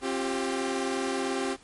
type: chord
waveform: sawtooth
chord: C suspended fourth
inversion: none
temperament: equal with one note detuned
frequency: 267.3 / 349.2 / 392 Hz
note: C4 / F4 / G4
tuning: +37 / 0 / 0 cents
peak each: -27 / -31 / -27 dBFS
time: 0.01-1.57 s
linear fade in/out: 50 ms
effects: pink hiss -55 dBFS RMS until 1.63 s + MP3 48 kbps